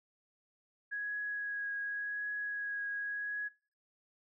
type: tone with vibrato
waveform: sine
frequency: 1661.2 Hz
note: G#6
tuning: in tune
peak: -35 dBFS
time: 0.91-3.49 s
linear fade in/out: 20 ms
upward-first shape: triangle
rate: 0.89 Hz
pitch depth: 15 cents each way
effects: noise-tail reverb RT60 0.5 s tail -24 dB re dry